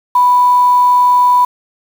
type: tone with quantisation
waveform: sine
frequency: 987.8 Hz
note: B5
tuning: in tune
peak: -6 dBFS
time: 0.15-1.45 s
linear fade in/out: 5 ms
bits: 5
effects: none